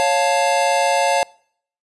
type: chord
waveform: square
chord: Db augmented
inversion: none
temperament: equal with one note detuned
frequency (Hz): 554.4 / 701.7 / 880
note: Db5 / F5 / A5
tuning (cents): 0 / +8 / 0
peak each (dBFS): -20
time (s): 0-1.23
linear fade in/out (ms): 0
effects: noise-tail reverb RT60 0.6 s tail -25 dB re dry + resampled to 24000 Hz